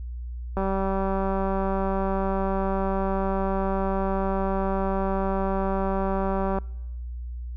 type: click train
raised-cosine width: 1 ms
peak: -14 dBFS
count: 1162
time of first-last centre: 0.57-6.586 s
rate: 193 Hz
effects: noise-tail reverb RT60 1.0 s tail -25 dB re dry + added 60 Hz sine -31 dBFS peak until 7.56 s